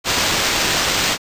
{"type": "noise with sample-and-hold", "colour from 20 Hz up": "white", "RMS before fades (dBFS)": -18, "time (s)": [0.04, 1.18], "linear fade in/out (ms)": 50, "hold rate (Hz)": 11025, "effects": ["resampled to 32000 Hz"]}